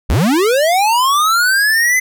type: linear sweep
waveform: square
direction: up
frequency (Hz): 37.57 to 2053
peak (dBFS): -11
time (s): 0.09-2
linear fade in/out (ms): 10
effects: none